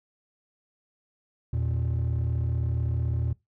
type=tone pair together; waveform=triangle; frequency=82.41 / 118.16 Hz; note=E2 / A#2; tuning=0 / +24 cents; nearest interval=tritone; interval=624 cents; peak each=-24 dBFS; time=1.53-3.33 s; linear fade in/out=5 ms; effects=noise-tail reverb RT60 0.2 s tail -24 dB re dry + tanh soft clip ceiling -19 dBFS